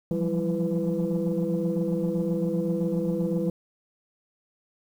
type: tone cluster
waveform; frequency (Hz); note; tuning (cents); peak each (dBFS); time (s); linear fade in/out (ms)
sine; 169.5 / 177.2 / 195.3 / 334.1 / 497.7; E3 / F3 / G3 / E4 / B4; +49 / +25 / -6 / +23 / +13; -29; 0.11-3.5; 2
effects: tanh soft clip ceiling -17 dBFS + 9-bit